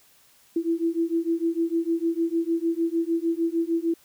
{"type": "beating tone pair", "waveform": "sine", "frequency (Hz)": [329.6, 336.2], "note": ["E4", "E4"], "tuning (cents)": [0, 34], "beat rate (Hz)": 6.6, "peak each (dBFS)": -25, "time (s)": [0.56, 3.94], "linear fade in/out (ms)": 5, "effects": ["white hiss -58 dBFS RMS until 4.04 s"]}